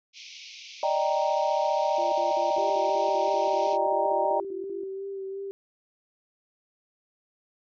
pink band-pass noise, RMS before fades -45 dBFS, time 0.13-3.78 s, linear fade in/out 50 ms, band 2200 to 6200 Hz, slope 96 dB/octave
sine chord, Eb major seventh, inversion third, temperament equal, 587.3 / 622.3 / 784 / 932.3 Hz, D5 / Eb5 / G5 / Bb5, 0 / 0 / 0 / 0 cents, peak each -28 dBFS, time 0.83-4.4 s, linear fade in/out 2 ms
sine tone bursts, 344.9 Hz, F4, 22 cents flat, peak -36 dBFS, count 15, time 1.98-4.836 s, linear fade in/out 2 ms, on 140 ms, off 54 ms
sine tone with vibrato, 390 Hz, G4, 9 cents flat, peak -32 dBFS, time 2.58-5.51 s, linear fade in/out 0 ms, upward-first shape sine, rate 2.9 Hz, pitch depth 23 cents each way
effects none

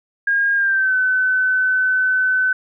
sine tone with pitch glide, 1623 to 1514.3 Hz, G#6 to F#6, -40 to +40 cents, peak -14 dBFS, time 0.27-2.53 s, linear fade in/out 5 ms, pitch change -120 cents, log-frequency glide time 0.55-0.95 s, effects none

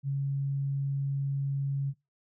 sine tone, 138.59 Hz, C#3, in tune, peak -27 dBFS, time 0.03-1.94 s, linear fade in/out 50 ms, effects noise-tail reverb RT60 0.2 s tail -21 dB re dry

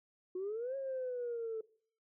sine exponential two-way sweep, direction up then down, 358.5 to 548 to 438.1 Hz, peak -35 dBFS, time 0.35-1.61 s, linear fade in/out 5 ms, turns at 0.76 s, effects noise-tail reverb RT60 0.5 s tail -20 dB re dry + tanh soft clip ceiling -32 dBFS

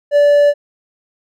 triangle tone, 580 Hz, D5, 22 cents flat, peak -5 dBFS, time 0.11-0.54 s, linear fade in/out 50 ms, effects none

